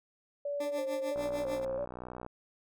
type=tone with vibrato; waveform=sine; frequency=554 Hz; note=C#5; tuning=1 cent flat; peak=-32 dBFS; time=0.45-1.85 s; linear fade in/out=5 ms; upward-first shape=square; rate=1.5 Hz; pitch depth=62 cents each way
type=tone with tremolo; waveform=20% pulse; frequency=293.7 Hz; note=D4; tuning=in tune; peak=-30 dBFS; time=0.6-1.65 s; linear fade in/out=5 ms; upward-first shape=triangle; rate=6.7 Hz; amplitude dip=95%
type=click train; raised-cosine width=1 ms; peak=-28 dBFS; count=69; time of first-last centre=1.16-2.264 s; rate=61.6 Hz
effects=none